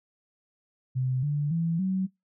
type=tone with pitch steps; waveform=sine; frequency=128.9 / 146.37 / 166.2 / 188.72 Hz; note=C3 / D3 / E3 / F#3; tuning=-26 / -5 / +15 / +34 cents; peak=-24 dBFS; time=0.95-2.07 s; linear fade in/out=20 ms; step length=280 ms; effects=noise-tail reverb RT60 0.2 s tail -24 dB re dry